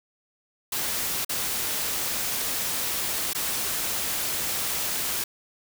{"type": "noise with dropouts", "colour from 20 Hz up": "white", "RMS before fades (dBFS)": -28, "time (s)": [0.72, 5.24], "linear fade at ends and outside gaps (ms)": 5, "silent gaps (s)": [[1.248, 1.293], [3.333, 3.348]], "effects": []}